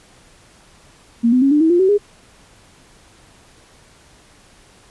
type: tone with pitch steps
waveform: sine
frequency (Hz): 233.1 / 252.7 / 274 / 297.1 / 322.1 / 349.3 / 378.7 / 410.6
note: A#3 / B3 / C#4 / D4 / E4 / F4 / F#4 / G#4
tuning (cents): 0 / +40 / -20 / +20 / -40 / 0 / +40 / -20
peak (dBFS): -10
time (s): 1.23-1.982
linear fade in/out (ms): 20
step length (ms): 94
effects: pink hiss -49 dBFS RMS until 4.9 s + resampled to 24000 Hz